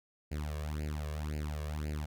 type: tone with flanger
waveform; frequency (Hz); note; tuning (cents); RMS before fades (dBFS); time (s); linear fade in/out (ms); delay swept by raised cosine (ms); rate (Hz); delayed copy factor
sawtooth; 75.4; D2; +46; -37; 0.31-2.06; 10; 0.42 to 1.82; 1.9; +1
effects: none